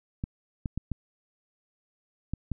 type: clicks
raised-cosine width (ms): 5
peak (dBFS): -18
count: 6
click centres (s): 0.239 / 0.658 / 0.776 / 0.917 / 2.336 / 2.517
effects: none